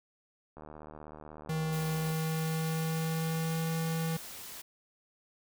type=click train; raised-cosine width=1 ms; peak=-33 dBFS; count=119; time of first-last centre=0.57-2.117 s; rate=76.3 Hz
type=tone with pitch glide; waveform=square; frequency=158.7 to 162.97 Hz; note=D#3 to E3; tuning=+35 to -19 cents; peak=-31 dBFS; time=1.49-4.17 s; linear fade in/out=5 ms; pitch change=+46 cents; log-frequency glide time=1.85-3.76 s
type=noise; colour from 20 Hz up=white; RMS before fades=-45 dBFS; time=1.72-4.62 s; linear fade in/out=10 ms
effects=none